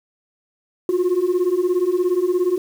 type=beating tone pair; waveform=sine; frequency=349.2 / 366.2 Hz; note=F4 / F#4; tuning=0 / -18 cents; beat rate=17 Hz; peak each=-18 / -16 dBFS; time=0.89-2.58 s; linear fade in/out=2 ms; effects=tanh soft clip ceiling -13 dBFS + 7-bit